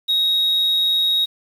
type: tone with amplitude modulation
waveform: sine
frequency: 3776 Hz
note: A#7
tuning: 22 cents sharp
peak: -12 dBFS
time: 0.08-1.26 s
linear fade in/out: 20 ms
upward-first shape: sine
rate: 123 Hz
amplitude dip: 25%
effects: tanh soft clip ceiling -13 dBFS + 7-bit